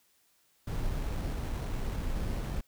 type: noise with sample-and-hold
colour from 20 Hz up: brown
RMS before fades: -33 dBFS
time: 0.67-2.61 s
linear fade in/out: 5 ms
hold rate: 4900 Hz
effects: white hiss -69 dBFS RMS until 2.67 s